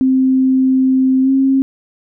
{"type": "tone with pitch glide", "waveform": "sine", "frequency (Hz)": [261.6, 268.2], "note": ["C4", "C4"], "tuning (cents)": [0, 43], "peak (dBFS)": -9, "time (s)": [0.01, 1.62], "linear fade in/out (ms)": 0, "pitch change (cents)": 43, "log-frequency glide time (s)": [1.22, 1.3], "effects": []}